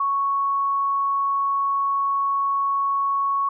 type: tone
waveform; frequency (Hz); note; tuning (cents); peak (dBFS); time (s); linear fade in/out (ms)
sine; 1108.7; C#6; 0; -19; 0-3.49; 5
effects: none